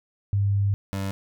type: tone pair in turn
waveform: sine / 25% pulse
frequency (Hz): 100.1 / 97.48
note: G2 / G2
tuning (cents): +37 / -9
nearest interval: unison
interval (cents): 46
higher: first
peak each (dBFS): -19 / -23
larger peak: first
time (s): 0.33-0.74 / 0.93-1.11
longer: first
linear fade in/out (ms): 0
effects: none